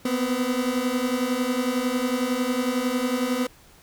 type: beating tone pair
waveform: 30% pulse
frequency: 243.9 / 254.9 Hz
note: B3 / C4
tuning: -21 / -45 cents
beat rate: 11 Hz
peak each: -24 / -22 dBFS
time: 0.05-3.47 s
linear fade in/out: 5 ms
effects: pink hiss -53 dBFS RMS until 3.82 s